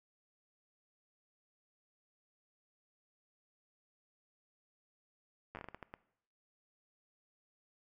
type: slowing click train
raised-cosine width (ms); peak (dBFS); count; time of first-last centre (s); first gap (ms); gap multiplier
0.5; -30; 10; 5.55-5.939; 9; 1.37
effects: noise-tail reverb RT60 0.7 s tail -19 dB re dry